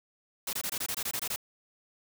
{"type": "noise bursts", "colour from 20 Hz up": "white", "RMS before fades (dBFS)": -33, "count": 11, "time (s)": [0.47, 1.361], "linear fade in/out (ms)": 5, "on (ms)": 61, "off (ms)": 22, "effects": []}